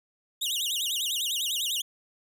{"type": "tone with vibrato", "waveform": "sawtooth", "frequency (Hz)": 3288, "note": "G#7", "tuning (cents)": -18, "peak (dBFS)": -24, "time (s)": [0.41, 1.82], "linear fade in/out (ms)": 10, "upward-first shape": "sine", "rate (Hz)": 10, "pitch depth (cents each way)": 280, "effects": []}